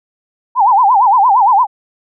sine tone with vibrato, 893 Hz, A5, 25 cents sharp, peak -6 dBFS, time 0.55-1.67 s, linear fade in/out 50 ms, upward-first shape sine, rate 8.7 Hz, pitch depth 240 cents each way, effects none

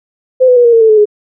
sine tone with pitch steps, 514 / 499.1 / 484.6 / 470.5 / 456.9 / 443.6 / 430.7 / 418.2 Hz, C5 / B4 / B4 / A#4 / A#4 / A4 / A4 / G#4, -31 / +18 / -33 / +16 / -35 / +14 / -37 / +12 cents, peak -3 dBFS, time 0.4-1.056 s, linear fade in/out 20 ms, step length 82 ms, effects none

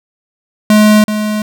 square tone with echo, 212.4 Hz, G#3, 39 cents sharp, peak -5 dBFS, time 0.7-1.04 s, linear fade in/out 2 ms, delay 380 ms, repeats 1, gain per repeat -9 dB, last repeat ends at 1.42 s, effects none

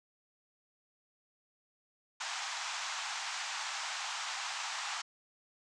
pink band-pass noise, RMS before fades -39 dBFS, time 2.2-5.02 s, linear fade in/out 10 ms, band 770 to 7600 Hz, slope 48 dB/octave, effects none

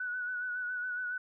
sine tone with vibrato, 1480 Hz, F#6, in tune, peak -33 dBFS, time 0-1.18 s, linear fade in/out 5 ms, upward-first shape sine, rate 7.2 Hz, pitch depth 34 cents each way, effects none

